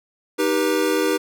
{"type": "chord", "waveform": "square", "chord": "Eb augmented", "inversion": "none", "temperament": "equal with one note detuned", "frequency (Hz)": [311.1, 392, 484], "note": ["Eb4", "G4", "B4"], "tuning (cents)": [0, 0, -35], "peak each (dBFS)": -23, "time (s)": [0.38, 1.18], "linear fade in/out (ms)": 20, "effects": []}